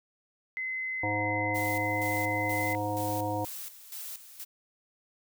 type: tone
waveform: sine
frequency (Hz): 2048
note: C7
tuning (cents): -38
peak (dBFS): -31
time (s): 0.57-2.75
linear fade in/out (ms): 0
type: harmonic tone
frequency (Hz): 103.83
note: G#2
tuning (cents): 0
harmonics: 1 / 3 / 5 / 7 / 9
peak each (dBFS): -35 / -35 / -35 / -35 / -35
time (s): 1.03-3.45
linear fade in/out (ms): 5
type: noise with tremolo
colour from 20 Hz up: blue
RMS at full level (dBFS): -40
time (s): 1.54-4.45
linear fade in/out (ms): 20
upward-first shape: square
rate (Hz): 2.1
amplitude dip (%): 70
effects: none